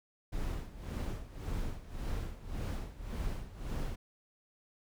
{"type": "noise with tremolo", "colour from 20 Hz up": "brown", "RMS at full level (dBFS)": -35, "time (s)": [0.32, 3.96], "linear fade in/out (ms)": 10, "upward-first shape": "sine", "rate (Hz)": 1.8, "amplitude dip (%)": 80, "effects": []}